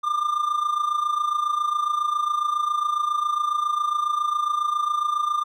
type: tone with amplitude modulation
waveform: triangle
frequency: 1199 Hz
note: D6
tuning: 36 cents sharp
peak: -16 dBFS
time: 0.03-5.44 s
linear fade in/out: 20 ms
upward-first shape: sine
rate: 27.3 Hz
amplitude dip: 70%
effects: none